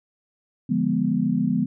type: chord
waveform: sine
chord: D diminished seventh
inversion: none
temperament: equal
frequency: 146.83 / 174.61 / 207.7 / 246.9 Hz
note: D3 / F3 / Ab3 / Cb4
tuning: 0 / 0 / 0 / 0 cents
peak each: -29 / -25 / -24 / -23 dBFS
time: 0.69-1.66 s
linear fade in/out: 10 ms
effects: none